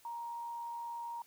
sine tone with frequency modulation, 938 Hz, A#5, 11 cents sharp, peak -39 dBFS, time 0.05-1.22 s, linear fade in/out 2 ms, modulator 82.7 Hz, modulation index 0.21, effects white hiss -64 dBFS RMS until 1.26 s

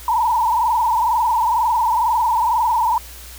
sine tone with frequency modulation, 930 Hz, A#5, 4 cents flat, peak -14 dBFS, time 0.08-2.98 s, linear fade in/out 2 ms, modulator 22.1 Hz, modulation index 2.8, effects added 60 Hz sine -38 dBFS peak until 3.38 s + white hiss -39 dBFS RMS until 3.38 s

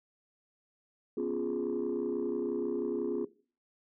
sine chord, C# dominant seventh, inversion third, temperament equal, 246.9 / 277.2 / 349.2 / 415.3 Hz, B3 / C#4 / E#4 / G#4, 0 / 0 / 0 / 0 cents, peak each -36 / -37 / -33 / -33 dBFS, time 1.17-3.25 s, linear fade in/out 5 ms, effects noise-tail reverb RT60 0.4 s tail -18 dB re dry + tanh soft clip ceiling -25 dBFS

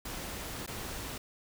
pink noise with dropouts, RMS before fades -40 dBFS, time 0.05-1.18 s, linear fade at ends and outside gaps 5 ms, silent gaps 0.664-0.675 s, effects none

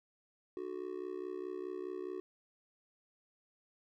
triangle tone with amplitude modulation, 370 Hz, F#4, in tune, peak -33 dBFS, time 0.57-2.2 s, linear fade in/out 0 ms, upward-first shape sine, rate 64.8 Hz, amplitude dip 95%, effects none

